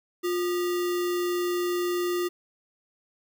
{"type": "tone with sample-and-hold", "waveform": "sine", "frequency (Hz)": 353.6, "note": "F4", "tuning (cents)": 22, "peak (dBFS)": -24, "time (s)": [0.23, 2.29], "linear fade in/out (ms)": 20, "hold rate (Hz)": 1575, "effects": []}